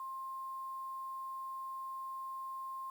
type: tone with quantisation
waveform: sine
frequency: 1060 Hz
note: C6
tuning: 22 cents sharp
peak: -40 dBFS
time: 0-2.9 s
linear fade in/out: 2 ms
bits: 10
effects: none